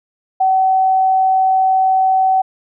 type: tone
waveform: sine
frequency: 759 Hz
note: F#5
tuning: 44 cents sharp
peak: -10 dBFS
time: 0.4-2.42 s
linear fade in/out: 10 ms
effects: none